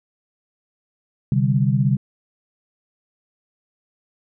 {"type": "chord", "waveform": "sine", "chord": "C suspended second", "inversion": "none", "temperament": "just", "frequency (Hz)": [130.81, 147.16, 196.22], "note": ["C3", "D3", "G3"], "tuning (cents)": [0, 4, 2], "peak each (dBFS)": [-18, -20, -21], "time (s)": [1.32, 1.97], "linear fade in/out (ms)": 2, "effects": []}